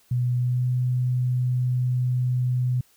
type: tone with pitch glide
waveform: sine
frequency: 123.47 to 125.41 Hz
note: B2 to B2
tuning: 0 to +27 cents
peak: -20 dBFS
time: 0.11-2.81 s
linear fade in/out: 5 ms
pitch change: +27 cents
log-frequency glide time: 0.38-0.66 s
effects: white hiss -60 dBFS RMS until 2.96 s